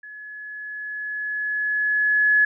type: tone with level ramp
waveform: sine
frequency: 1700 Hz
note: G#6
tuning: 40 cents sharp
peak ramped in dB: -37 to -13 dBFS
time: 0.03-2.45 s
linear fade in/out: 5 ms
effects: none